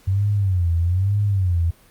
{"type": "tone with vibrato", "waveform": "sine", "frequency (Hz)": 93, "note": "F#2", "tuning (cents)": 9, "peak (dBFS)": -16, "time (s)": [0.07, 1.71], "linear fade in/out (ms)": 10, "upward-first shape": "sine", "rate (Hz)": 1.1, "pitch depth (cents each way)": 180, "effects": ["pink hiss -53 dBFS RMS until 1.9 s", "Opus 48 kbps"]}